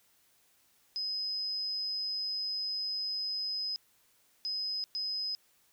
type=tone bursts at uneven times; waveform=sine; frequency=5050 Hz; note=D#8; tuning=25 cents sharp; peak=-32 dBFS; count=3; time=0.96-3.76 / 4.45-4.84 / 4.95-5.35 s; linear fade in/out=0 ms; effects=white hiss -68 dBFS RMS until 5.72 s